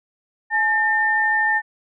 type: tone pair together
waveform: sine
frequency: 851 / 1803.2 Hz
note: G#5 / A6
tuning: +42 / +42 cents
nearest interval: octave + minor second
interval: 1300 cents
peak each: -22 / -17 dBFS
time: 0.5-1.62 s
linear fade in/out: 50 ms
effects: none